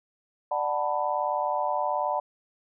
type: chord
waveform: sine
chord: B minor seventh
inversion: first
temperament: just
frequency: 592.7 / 740.8 / 889 / 987.8 Hz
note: D5 / F#5 / A5 / B5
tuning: +16 / +2 / +18 / 0 cents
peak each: -30 dBFS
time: 0.51-2.2 s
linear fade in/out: 5 ms
effects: none